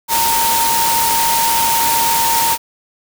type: tone in noise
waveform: sine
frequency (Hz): 920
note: A#5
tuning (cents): -23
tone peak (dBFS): -15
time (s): 0.08-2.58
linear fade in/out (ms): 50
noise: white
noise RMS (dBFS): -17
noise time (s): 0.08-2.58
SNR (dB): -1
effects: none